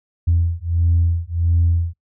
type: beating tone pair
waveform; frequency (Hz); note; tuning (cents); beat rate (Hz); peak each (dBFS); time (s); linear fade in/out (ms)
sine; 84 / 85.5; E2 / F2; +33 / -36; 1.5; -17; 0.27-1.94; 10
effects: noise-tail reverb RT60 0.1 s tail -21 dB re dry + tanh soft clip ceiling -8 dBFS